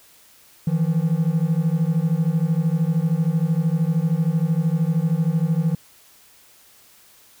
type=beating tone pair; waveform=triangle; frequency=156.5 / 169.5 Hz; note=D#3 / E3; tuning=+10 / +49 cents; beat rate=13 Hz; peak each=-18 / -18 dBFS; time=0.67-5.75 s; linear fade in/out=5 ms; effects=tanh soft clip ceiling -8 dBFS + white hiss -52 dBFS RMS until 7.4 s